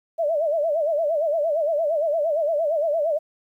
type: tone with vibrato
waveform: sine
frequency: 622.3 Hz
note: D#5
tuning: in tune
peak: -19 dBFS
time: 0.18-3.19 s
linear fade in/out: 20 ms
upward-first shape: sine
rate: 8.7 Hz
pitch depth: 140 cents each way
effects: 10-bit